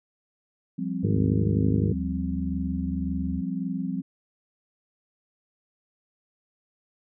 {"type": "chord", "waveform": "sine", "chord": "F suspended second", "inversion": "none", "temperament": "just", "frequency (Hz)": [174.61, 196.44, 261.9], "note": ["F3", "G3", "C4"], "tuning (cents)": [0, 4, 2], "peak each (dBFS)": -31, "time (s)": [0.78, 4.02], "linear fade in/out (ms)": 10}
{"type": "harmonic tone", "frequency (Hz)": 51.91, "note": "G#1", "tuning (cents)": 0, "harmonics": [2, 3, 4, 5, 6, 7, 8, 9], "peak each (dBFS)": [-24, -28, -30, -32, -34, -35, -36, -37], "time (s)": [1.03, 1.93], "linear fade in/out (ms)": 10}
{"type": "tone", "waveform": "sine", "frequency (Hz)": 76, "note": "D#2", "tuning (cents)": -40, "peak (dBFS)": -31, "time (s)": [1.12, 3.43], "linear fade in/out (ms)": 50}
{"effects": []}